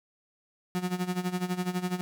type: tone with tremolo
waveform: 35% pulse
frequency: 180.8 Hz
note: F#3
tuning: 40 cents flat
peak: -24 dBFS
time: 0.75-2.01 s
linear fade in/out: 0 ms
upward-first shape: sine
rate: 12 Hz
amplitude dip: 80%
effects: none